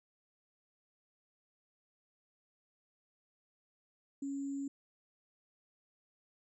sine tone with sample-and-hold, 277.2 Hz, C#4, in tune, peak -36 dBFS, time 4.22-4.68 s, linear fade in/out 5 ms, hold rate 7350 Hz, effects resampled to 22050 Hz

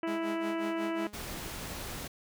harmonic tone, 329.6 Hz, E4, in tune, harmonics 1 / 2 / 3 / 4 / 5 / 6 / 7 / 8 / 9, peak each -32 / -38 / -42 / -44 / -46 / -48 / -49 / -50 / -51 dBFS, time 0.03-1.07 s, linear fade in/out 2 ms
sawtooth tone with tremolo, 207.7 Hz, G#3, in tune, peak -33 dBFS, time 0.07-1.14 s, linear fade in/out 5 ms, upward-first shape sine, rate 5.5 Hz, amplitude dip 85%
pink noise, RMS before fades -40 dBFS, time 1.13-2.08 s, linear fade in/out 10 ms
effects none

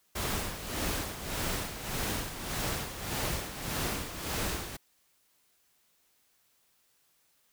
pink noise with tremolo, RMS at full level -32 dBFS, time 0.15-4.77 s, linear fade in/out 10 ms, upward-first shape sine, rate 1.7 Hz, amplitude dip 65%, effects white hiss -70 dBFS RMS until 7.52 s

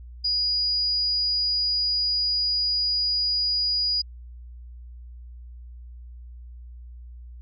sine tone, 4900 Hz, D#8, 27 cents flat, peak -21 dBFS, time 0.24-4.02 s, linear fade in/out 10 ms, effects added 60 Hz sine -39 dBFS peak until 7.41 s

